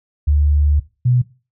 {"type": "tone pair in turn", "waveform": "sine", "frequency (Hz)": [73.42, 124.06], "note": ["D2", "B2"], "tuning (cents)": [0, 8], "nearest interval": "major sixth", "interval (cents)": 908, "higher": "second", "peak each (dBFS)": -11, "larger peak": "neither", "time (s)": [[0.27, 0.8], [1.05, 1.22]], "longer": "first", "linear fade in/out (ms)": 10, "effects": ["noise-tail reverb RT60 0.3 s tail -17 dB re dry"]}